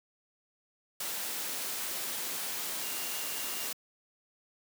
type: tone in noise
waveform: sine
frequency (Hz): 2800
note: F7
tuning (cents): +4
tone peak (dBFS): -46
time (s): 2.83-3.67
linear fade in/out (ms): 5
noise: white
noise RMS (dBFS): -36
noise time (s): 1-3.73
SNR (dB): -13
effects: high-pass 200 Hz 12 dB/octave